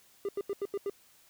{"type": "tone bursts", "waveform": "triangle", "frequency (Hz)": 400.4, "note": "G4", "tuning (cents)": 37, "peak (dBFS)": -28, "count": 6, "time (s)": [0.25, 0.898], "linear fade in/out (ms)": 2, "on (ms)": 38, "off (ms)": 84, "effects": ["white hiss -62 dBFS RMS until 1.29 s"]}